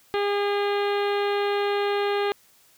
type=harmonic tone with a mistuned harmonic; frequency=406.3 Hz; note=G#4; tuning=38 cents flat; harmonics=1 / 2 / 3 / 4 / 5 / 6 / 7 / 8 / 9 / 10; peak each=-23 / -29 / -33 / -35 / -37 / -39 / -40 / -41 / -42 / -43 dBFS; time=0.14-2.32 s; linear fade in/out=0 ms; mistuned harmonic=10; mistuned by=+45 cents; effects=white hiss -58 dBFS RMS until 2.77 s